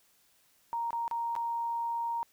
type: tone with dropouts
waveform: sine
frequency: 932.3 Hz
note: A#5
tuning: in tune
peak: -30 dBFS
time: 0.73-2.23 s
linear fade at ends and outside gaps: 0 ms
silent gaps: 0.906-0.93 / 1.079-1.112 / 1.353-1.363 s
effects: white hiss -67 dBFS RMS until 2.32 s